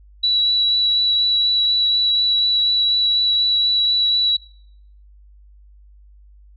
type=tone with vibrato; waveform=sine; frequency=3925 Hz; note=B7; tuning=11 cents flat; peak=-14 dBFS; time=0.23-4.37 s; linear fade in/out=10 ms; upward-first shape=sine; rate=4.1 Hz; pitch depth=10 cents each way; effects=noise-tail reverb RT60 0.7 s tail -24 dB re dry + added 50 Hz sine -44 dBFS peak until 6.56 s